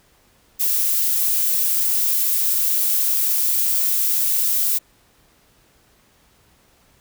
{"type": "noise", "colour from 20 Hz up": "violet", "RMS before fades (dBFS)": -19, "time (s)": [0.59, 4.79], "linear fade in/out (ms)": 20, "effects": ["pink hiss -57 dBFS RMS until 7 s"]}